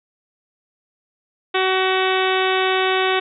harmonic tone with a mistuned harmonic, 376.5 Hz, F#4, 30 cents sharp, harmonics 1 / 2 / 3 / 4 / 5 / 6 / 7 / 8 / 9 / 10, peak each -20 / -23 / -25 / -26 / -27 / -28 / -28 / -29 / -30 / -30 dBFS, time 1.54-3.2 s, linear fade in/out 10 ms, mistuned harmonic 10, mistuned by -26 cents, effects none

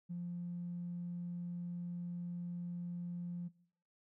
triangle tone with tanh clipping, 174.61 Hz, F3, in tune, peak -39 dBFS, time 0.09-3.49 s, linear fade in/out 20 ms, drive 4 dB, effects noise-tail reverb RT60 0.6 s tail -21 dB re dry

